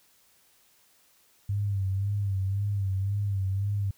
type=tone with vibrato; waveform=sine; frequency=98.8 Hz; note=G2; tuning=14 cents sharp; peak=-25 dBFS; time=1.49-3.91 s; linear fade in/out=5 ms; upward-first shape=sine; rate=1.9 Hz; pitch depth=60 cents each way; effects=white hiss -63 dBFS RMS until 3.97 s